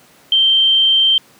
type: tone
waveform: sine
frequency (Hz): 3136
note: G7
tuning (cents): 0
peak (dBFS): -9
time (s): 0.32-1.18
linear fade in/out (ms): 2
effects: pink hiss -48 dBFS RMS until 1.39 s + high-pass 150 Hz 12 dB/octave